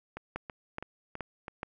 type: two click trains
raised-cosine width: 0.5 ms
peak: -24 / -20 dBFS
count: 5 / 4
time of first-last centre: 0.17-1.481 / 0.36-1.631 s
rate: 3.05 / 2.36 Hz
effects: none